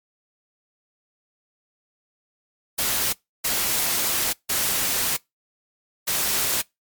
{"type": "noise bursts at uneven times", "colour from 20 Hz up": "white", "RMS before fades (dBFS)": -23, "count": 4, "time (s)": [[2.78, 3.13], [3.44, 4.33], [4.49, 5.17], [6.07, 6.62]], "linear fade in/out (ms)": 10, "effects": ["noise-tail reverb RT60 0.2 s tail -25 dB re dry", "MP3 96 kbps"]}